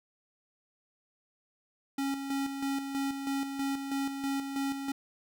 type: tone with tremolo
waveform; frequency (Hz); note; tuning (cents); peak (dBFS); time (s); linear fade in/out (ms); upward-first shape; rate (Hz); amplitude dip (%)
square; 275; C#4; -14; -30; 1.98-4.92; 5; square; 3.1; 50
effects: none